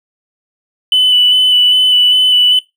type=tone with vibrato; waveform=triangle; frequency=2993 Hz; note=F#7; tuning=19 cents sharp; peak=-3 dBFS; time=0.92-2.59 s; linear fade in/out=2 ms; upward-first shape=square; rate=2.5 Hz; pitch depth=13 cents each way; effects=noise-tail reverb RT60 0.2 s tail -22 dB re dry + tanh soft clip ceiling -3 dBFS

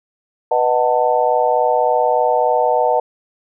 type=chord; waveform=sine; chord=B dominant seventh; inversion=none; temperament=just; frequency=493.9 / 617.4 / 740.8 / 889 Hz; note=B4 / D#5 / F#5 / A5; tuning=0 / -14 / +2 / +18 cents; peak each=-18 dBFS; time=0.51-3 s; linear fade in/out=5 ms; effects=none

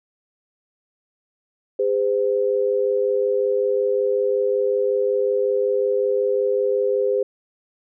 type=tone pair together; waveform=sine; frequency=405.6 / 511 Hz; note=G#4 / C5; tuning=-41 / -41 cents; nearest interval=major third; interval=400 cents; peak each=-20 / -20 dBFS; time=1.79-7.23 s; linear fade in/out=5 ms; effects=none

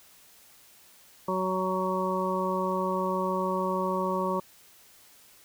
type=harmonic tone; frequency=186.6 Hz; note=F#3; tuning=15 cents sharp; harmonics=1 / 2 / 3 / 5 / 6; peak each=-32 / -32 / -32 / -32 / -32 dBFS; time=1.28-4.4 s; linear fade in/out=5 ms; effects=white hiss -56 dBFS RMS until 5.44 s

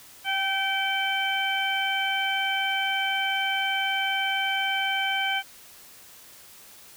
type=harmonic tone with a mistuned harmonic; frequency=772 Hz; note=G5; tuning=27 cents flat; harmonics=1 / 2 / 3 / 4; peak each=-29 / -29 / -29 / -29 dBFS; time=0.24-5.43 s; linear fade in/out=50 ms; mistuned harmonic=1; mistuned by=+22 cents; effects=white hiss -49 dBFS RMS until 6.96 s

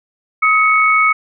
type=tone pair together; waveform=sine; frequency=1268.2 / 2217 Hz; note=D#6 / C#7; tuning=+33 / 0 cents; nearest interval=minor seventh; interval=967 cents; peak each=-12 dBFS; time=0.42-1.13 s; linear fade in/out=10 ms; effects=none

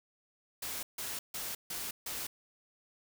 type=noise bursts; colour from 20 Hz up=white; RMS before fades=-39 dBFS; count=5; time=0.62-2.27 s; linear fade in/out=5 ms; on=210 ms; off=150 ms; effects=none

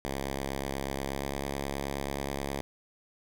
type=tone with pitch glide; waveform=5% pulse; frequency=68.3 to 69.45 Hz; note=C#2 to C#2; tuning=-25 to +4 cents; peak=-21 dBFS; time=0.05-2.61 s; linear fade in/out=0 ms; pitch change=+29 cents; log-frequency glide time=1.08-1.28 s; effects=none

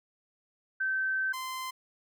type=tone pair in turn; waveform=sine / sawtooth; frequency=1545 / 1036.2 Hz; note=G6 / C6; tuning=-26 / -17 cents; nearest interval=perfect fifth; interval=691 cents; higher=first; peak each=-27 / -31 dBFS; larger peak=first; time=0.8-1.33 / 1.33-1.71 s; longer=first; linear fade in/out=10 ms; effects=none

